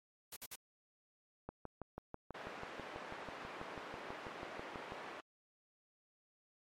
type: noise bursts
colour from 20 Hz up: white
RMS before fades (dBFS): -48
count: 3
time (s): 0.32-0.557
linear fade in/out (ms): 5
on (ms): 45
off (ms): 51
type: click train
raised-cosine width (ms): 1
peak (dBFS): -30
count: 22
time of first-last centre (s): 1.49-4.921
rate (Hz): 6.12
type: band-pass noise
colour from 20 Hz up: pink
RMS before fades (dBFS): -49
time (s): 2.34-5.21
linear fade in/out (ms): 10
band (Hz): 400 to 2100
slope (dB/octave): 12
effects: MP3 64 kbps